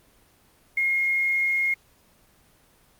sine tone with quantisation, 2145 Hz, C7, 42 cents sharp, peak -20 dBFS, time 0.77-1.74 s, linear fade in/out 5 ms, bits 8, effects pink hiss -59 dBFS RMS until 2.99 s + Opus 24 kbps

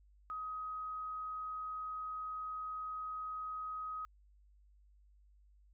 sine tone, 1261 Hz, D#6, 23 cents sharp, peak -39 dBFS, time 0.3-4.05 s, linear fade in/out 0 ms, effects added 50 Hz sine -62 dBFS peak until 5.73 s

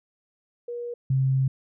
sine tone pair in turn, 478.7 / 133.02 Hz, A#4 / C3, +46 / +29 cents, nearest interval octave + minor seventh, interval 2217 cents, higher first, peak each -30 / -19 dBFS, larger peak second, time 0.68-0.94 / 1.1-1.48 s, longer second, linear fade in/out 5 ms, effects none

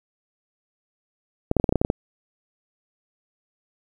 clicks, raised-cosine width 2 ms, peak -6 dBFS, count 10, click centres 1.514 / 1.567 / 1.599 / 1.642 / 1.692 / 1.725 / 1.757 / 1.815 / 1.849 / 1.901 s, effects 8-bit

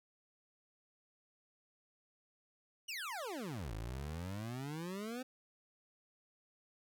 25% pulse exponential two-way sweep, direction down then up, 3016 to 51.5 to 262.2 Hz, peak -37 dBFS, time 2.88-5.23 s, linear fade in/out 10 ms, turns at 3.73 s, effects none

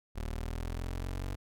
25% pulse linear sweep, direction up, 38 to 47.45 Hz, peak -31 dBFS, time 0.15-1.36 s, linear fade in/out 20 ms, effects none

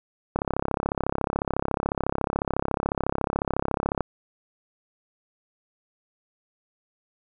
click train, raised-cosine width 1 ms, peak -10 dBFS, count 125, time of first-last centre 0.36-4.007 s, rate 34 Hz, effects none

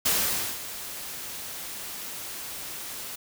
white noise with ADSR envelope, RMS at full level -23 dBFS, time 0.05-3.16 s, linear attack 9 ms, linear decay 530 ms, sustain -14 dB, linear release 10 ms, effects none

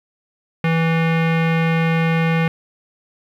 square tone with low-pass filter, 163.9 Hz, E3, 10 cents flat, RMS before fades -17 dBFS, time 0.64-2.48 s, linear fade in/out 2 ms, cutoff 2300 Hz, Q 2.9, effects 8-bit

